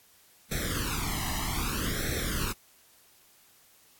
pink noise with flanger, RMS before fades -31 dBFS, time 0.51-2.53 s, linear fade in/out 10 ms, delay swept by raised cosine 0.51 to 1.02 ms, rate 0.63 Hz, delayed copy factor +0.95, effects white hiss -60 dBFS RMS until 3.99 s + AAC 64 kbps

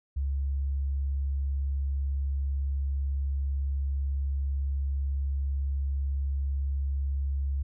sine tone, 69 Hz, C#2, 7 cents flat, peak -26 dBFS, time 0.16-7.63 s, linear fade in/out 10 ms, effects none

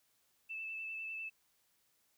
sine tone with vibrato, 2637 Hz, E7, in tune, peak -40 dBFS, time 0.49-1.3 s, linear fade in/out 20 ms, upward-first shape sine, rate 10 Hz, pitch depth 18 cents each way, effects white hiss -75 dBFS RMS until 2.17 s

